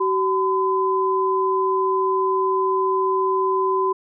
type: tone pair together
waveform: sine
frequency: 379.8 / 1014 Hz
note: F#4 / B5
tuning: +45 / +45 cents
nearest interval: octave + perfect fourth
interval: 1700 cents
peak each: -20 dBFS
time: 0-3.93 s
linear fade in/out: 10 ms
effects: none